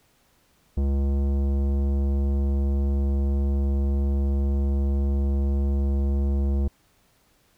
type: tone with tanh clipping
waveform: sine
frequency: 69.3 Hz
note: C#2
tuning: in tune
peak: -22 dBFS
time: 0.77-6.68 s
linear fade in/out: 5 ms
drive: 15 dB
effects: pink hiss -63 dBFS RMS until 7.57 s